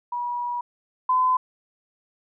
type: tone pair in turn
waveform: sine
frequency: 967 / 1017.9 Hz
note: B5 / C6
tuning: -37 / -48 cents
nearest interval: minor second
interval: 89 cents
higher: second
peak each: -25 / -17 dBFS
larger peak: second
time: 0.12-0.61 / 1.09-1.37 s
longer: first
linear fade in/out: 5 ms
effects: none